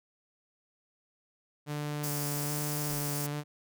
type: tone with vibrato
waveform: sawtooth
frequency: 146.83 Hz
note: D3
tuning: in tune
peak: -29 dBFS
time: 1.66-3.44 s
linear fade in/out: 50 ms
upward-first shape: square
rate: 1.2 Hz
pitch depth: 14 cents each way
type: high-pass noise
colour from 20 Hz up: white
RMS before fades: -37 dBFS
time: 2.03-3.27 s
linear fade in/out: 10 ms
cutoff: 4500 Hz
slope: 96 dB/octave
type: noise with exponential decay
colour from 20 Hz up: brown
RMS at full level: -41 dBFS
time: 2.9-3.14 s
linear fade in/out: 0 ms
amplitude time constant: 51 ms
effects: none